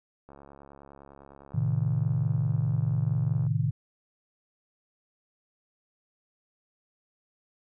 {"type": "click train", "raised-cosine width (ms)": 1, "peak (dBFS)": -35, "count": 223, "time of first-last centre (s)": [0.29, 3.466], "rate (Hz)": 69.9}
{"type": "chord", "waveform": "sine", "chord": "A diminished", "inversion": "none", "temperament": "equal", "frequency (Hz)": [110, 130.81, 155.56], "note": ["A2", "C3", "Eb3"], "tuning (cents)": [0, 0, 0], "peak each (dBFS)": -28, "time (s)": [1.54, 3.71], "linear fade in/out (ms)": 10}
{"effects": []}